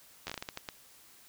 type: slowing click train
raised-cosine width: 0.2 ms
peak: -20 dBFS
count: 10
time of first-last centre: 0.27-0.688 s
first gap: 11 ms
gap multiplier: 1.34
effects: white hiss -58 dBFS RMS until 1.28 s